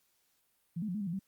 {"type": "tone with pitch steps", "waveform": "sine", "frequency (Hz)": [168.9, 214.8, 177.9, 212.1, 198.7, 167.9, 193.6], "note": ["E3", "A3", "F3", "G#3", "G3", "E3", "G3"], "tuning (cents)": [42, -41, 32, 37, 24, 32, -21], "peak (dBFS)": -33, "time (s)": [0.76, 1.194], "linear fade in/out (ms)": 10, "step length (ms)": 62, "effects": ["white hiss -74 dBFS RMS until 1.27 s", "Opus 48 kbps"]}